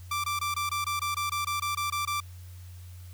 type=tone bursts; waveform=sawtooth; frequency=1174.7 Hz; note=D6; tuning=in tune; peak=-24 dBFS; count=14; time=0.11-2.203 s; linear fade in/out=5 ms; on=130 ms; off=21 ms; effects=added 90 Hz sine -42 dBFS peak until 3.13 s + white hiss -57 dBFS RMS until 3.13 s